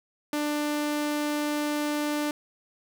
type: tone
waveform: sawtooth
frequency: 296.4 Hz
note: D4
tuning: 16 cents sharp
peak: -22 dBFS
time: 0.33-2.31 s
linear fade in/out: 2 ms
effects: none